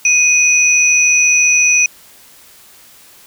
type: tone pair together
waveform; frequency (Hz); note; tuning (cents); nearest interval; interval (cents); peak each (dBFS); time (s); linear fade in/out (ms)
sine; 2492 / 5927; D#7 / F#8; +2 / +2; octave + minor third; 1500; -10 / -12; 0.05-1.86; 2
effects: white hiss -43 dBFS RMS until 3.26 s